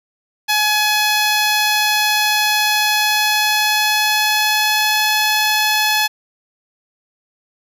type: tone with pitch glide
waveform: 10% pulse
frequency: 846 to 853.9 Hz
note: G#5 to G#5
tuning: +32 to +48 cents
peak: -5 dBFS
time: 0.48-6.08 s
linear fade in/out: 20 ms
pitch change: +16 cents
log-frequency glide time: 2.89-5.03 s
effects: none